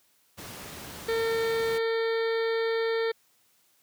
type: noise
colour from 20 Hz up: pink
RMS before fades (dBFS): -41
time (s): 0.37-1.79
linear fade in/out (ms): 20
type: harmonic tone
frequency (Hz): 453.7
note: A#4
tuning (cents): -47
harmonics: 1 / 2 / 3 / 4 / 5 / 7 / 8 / 9 / 10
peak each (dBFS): -25 / -40 / -39 / -36 / -41 / -47 / -44 / -46 / -46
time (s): 1.08-3.12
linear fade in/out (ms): 10
effects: white hiss -66 dBFS RMS until 3.82 s + high-pass 80 Hz 12 dB/octave